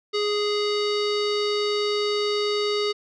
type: tone with low-pass filter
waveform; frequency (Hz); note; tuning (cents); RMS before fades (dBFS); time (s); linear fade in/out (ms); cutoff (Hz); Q
square; 415.3; G#4; 0; -24; 0.13-2.93; 20; 4300; 5.1
effects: none